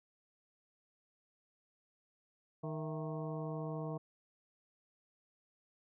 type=harmonic tone with a mistuned harmonic; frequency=155.56 Hz; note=D#3; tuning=in tune; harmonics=1 / 2 / 3 / 4 / 5 / 6 / 7; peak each=-40 / -46 / -45 / -46 / -54 / -53 / -52 dBFS; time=2.63-3.98 s; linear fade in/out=10 ms; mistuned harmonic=4; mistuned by=+90 cents; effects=none